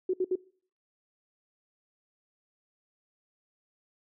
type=tone bursts; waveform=sine; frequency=370 Hz; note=F#4; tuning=in tune; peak=-24 dBFS; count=3; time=0.09-0.356 s; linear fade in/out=5 ms; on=46 ms; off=64 ms; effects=noise-tail reverb RT60 0.5 s tail -23 dB re dry